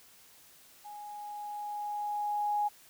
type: tone with level ramp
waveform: sine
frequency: 830 Hz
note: G#5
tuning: 1 cent flat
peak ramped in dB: -43 to -26 dBFS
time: 0.84-2.69 s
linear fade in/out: 20 ms
effects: white hiss -58 dBFS RMS until 2.89 s